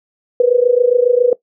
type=tone with amplitude modulation; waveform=sine; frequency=489.3 Hz; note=B4; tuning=16 cents flat; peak=-5 dBFS; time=0.4-1.33 s; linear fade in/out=2 ms; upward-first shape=sine; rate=27.3 Hz; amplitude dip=85%; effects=noise-tail reverb RT60 0.1 s tail -19 dB re dry